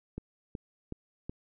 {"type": "click train", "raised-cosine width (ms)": 3, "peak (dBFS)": -24, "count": 4, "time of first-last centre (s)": [0.18, 1.295], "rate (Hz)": 2.69, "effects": []}